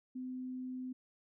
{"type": "tone", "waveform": "sine", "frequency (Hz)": 255.3, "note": "C4", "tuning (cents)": -42, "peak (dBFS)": -39, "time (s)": [0.15, 0.93], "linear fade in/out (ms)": 10, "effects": []}